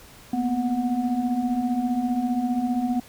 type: tone cluster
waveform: sine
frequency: 234 / 249.1 / 734 Hz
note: A#3 / B3 / F#5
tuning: +7 / +15 / -14 cents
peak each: -28 / -23 / -30 dBFS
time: 0.33-3 s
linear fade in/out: 5 ms
effects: pink hiss -48 dBFS RMS until 3.08 s